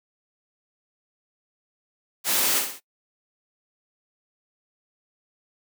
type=noise with echo; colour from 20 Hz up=white; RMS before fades=-23 dBFS; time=2.24-2.63 s; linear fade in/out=50 ms; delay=58 ms; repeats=3; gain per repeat=-6 dB; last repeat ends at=2.804 s; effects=noise-tail reverb RT60 0.1 s tail -21 dB re dry + high-pass 200 Hz 12 dB/octave